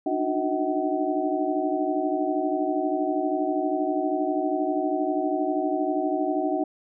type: tone cluster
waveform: sine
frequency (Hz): 295 / 307.5 / 365.2 / 639 / 755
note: D4 / D#4 / F#4 / D#5 / F#5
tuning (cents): +8 / -20 / -23 / +46 / +35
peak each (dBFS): -29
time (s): 0.06-6.64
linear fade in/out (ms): 5
effects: none